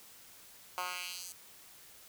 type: tone with high-pass filter sweep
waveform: 10% pulse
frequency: 180.1 Hz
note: F#3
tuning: 46 cents flat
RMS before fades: -41 dBFS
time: 0.78-1.32 s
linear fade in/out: 0 ms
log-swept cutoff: 950 to 7600 Hz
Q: 1.5
effects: white hiss -56 dBFS RMS until 2.08 s